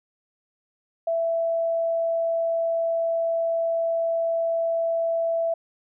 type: tone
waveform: sine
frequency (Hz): 664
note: E5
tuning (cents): +12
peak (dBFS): -21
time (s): 1.07-5.54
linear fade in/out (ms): 5
effects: none